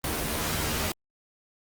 pink noise with comb filter, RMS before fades -29 dBFS, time 0.04-0.92 s, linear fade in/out 2 ms, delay 13 ms, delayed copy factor +0.7, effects Opus 32 kbps

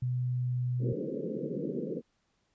sine tone with pitch glide, 125 to 124.21 Hz, B2 to B2, +21 to +10 cents, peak -28 dBFS, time 0.02-0.93 s, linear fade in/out 5 ms, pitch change -11 cents, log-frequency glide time 0.22-0.7 s
white band-pass noise, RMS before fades -35 dBFS, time 0.79-2.02 s, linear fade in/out 50 ms, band 140 to 520 Hz, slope 96 dB/octave
effects pink hiss -75 dBFS RMS until 2.54 s + resampled to 16000 Hz

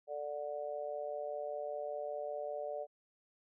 sine tone with amplitude modulation, 587.3 Hz, D5, in tune, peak -33 dBFS, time 0.07-2.87 s, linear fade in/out 50 ms, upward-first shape sine, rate 145 Hz, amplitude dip 100%, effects none

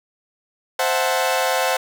sawtooth chord, F# half-diminished seventh, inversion second, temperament equal, 523.3 / 659.3 / 740 / 880 Hz, C5 / E5 / F#5 / A5, 0 / 0 / 0 / 0 cents, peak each -18 / -21 / -19 / -22 dBFS, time 0.79-1.77 s, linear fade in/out 5 ms, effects none

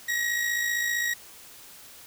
40% pulse tone with amplitude modulation, 1900 Hz, A#6, 33 cents sharp, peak -22 dBFS, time 0.08-1.14 s, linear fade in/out 10 ms, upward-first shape sine, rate 55.4 Hz, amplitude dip 45%, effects white hiss -48 dBFS RMS until 2.06 s

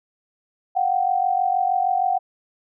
sine tone pair together, 721 / 767.4 Hz, F#5 / G5, -45 / -37 cents, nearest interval minor second, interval 108 cents, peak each -21 / -20 dBFS, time 0.75-2.19 s, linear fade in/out 20 ms, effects none

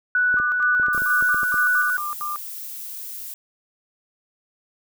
sine tone with tremolo, 1480 Hz, F#6, in tune, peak -16 dBFS, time 0.15-1.97 s, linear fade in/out 2 ms, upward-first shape square, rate 2.1 Hz, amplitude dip 30%
clicks, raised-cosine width 2 ms, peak -23 dBFS, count 11, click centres 0.342 / 0.4 / 0.798 / 0.884 / 0.948 / 0.978 / 1.02 / 1.225 / 1.345 / 1.432 / 1.542 s
sine tone bursts, 1196 Hz, D6, 31 cents sharp, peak -25 dBFS, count 9, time 0.37-2.36 s, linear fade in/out 0 ms, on 150 ms, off 80 ms
violet noise, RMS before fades -34 dBFS, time 0.93-3.34 s, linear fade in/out 2 ms
effects none

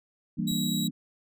sine chord, E half-diminished seventh, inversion none, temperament equal, 164.81 / 196 / 233.1 / 293.7 Hz, E3 / G3 / Bb3 / D4, 0 / 0 / 0 / 0 cents, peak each -32 / -31 / -31 / -36 dBFS, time 0.37-0.91 s, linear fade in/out 20 ms
clicks, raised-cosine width 5 ms, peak -33 dBFS, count 2, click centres 0.39 / 0.515 s
sawtooth tone, 3862 Hz, B7, 39 cents flat, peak -28 dBFS, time 0.47-0.88 s, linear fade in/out 10 ms
effects none

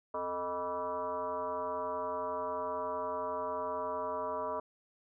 sine tone with frequency modulation, 800 Hz, G5, 35 cents sharp, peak -33 dBFS, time 0.14-4.6 s, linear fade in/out 5 ms, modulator 179 Hz, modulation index 2.2, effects none

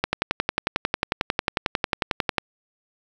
click train, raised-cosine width 0.3 ms, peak -4 dBFS, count 27, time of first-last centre 0.04-2.382 s, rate 11.1 Hz, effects 7-bit

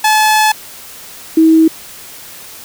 sawtooth / sine tone pair in turn, 861 / 321.3 Hz, A5 / E4, -38 / -44 cents, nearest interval octave + perfect fourth, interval 1706 cents, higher first, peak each -4 dBFS, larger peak neither, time 0.04-0.52 / 1.37-1.68 s, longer first, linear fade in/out 5 ms, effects white hiss -33 dBFS RMS until 2.64 s

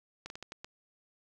slowing click train, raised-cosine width 0.2 ms, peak -25 dBFS, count 6, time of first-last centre 0.26-0.645 s, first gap 41 ms, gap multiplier 1.32, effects none

